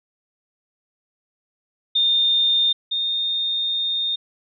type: tone pair in turn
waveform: sine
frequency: 3632 / 3659 Hz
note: A#7 / A#7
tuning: -46 / -33 cents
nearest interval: unison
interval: 13 cents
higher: second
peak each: -15 / -20 dBFS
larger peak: first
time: 1.95-2.73 / 2.91-4.16 s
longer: second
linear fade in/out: 10 ms
effects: none